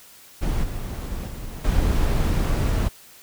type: noise with level steps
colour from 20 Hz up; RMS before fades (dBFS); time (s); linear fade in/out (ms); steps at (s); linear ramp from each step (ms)
brown; -23 / -29 / -33 / -20; 0.41-2.89; 20; 0.63 / 1.27 / 1.64; 10
effects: white hiss -48 dBFS RMS until 3.22 s